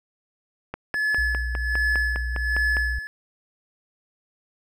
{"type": "click train", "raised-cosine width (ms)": 0.5, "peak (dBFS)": -15, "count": 11, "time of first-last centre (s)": [0.74, 2.768], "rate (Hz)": 4.93}
{"type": "tone with tremolo", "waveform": "triangle", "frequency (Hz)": 1715, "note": "A6", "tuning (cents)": -45, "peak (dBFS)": -18, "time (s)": [0.94, 3.07], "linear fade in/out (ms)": 0, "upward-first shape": "sine", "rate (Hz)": 1.3, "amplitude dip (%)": 75}
{"type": "tone", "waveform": "sine", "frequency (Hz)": 60, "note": "B1", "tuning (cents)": -49, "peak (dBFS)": -25, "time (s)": [1.18, 2.99], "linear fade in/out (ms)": 5}
{"effects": []}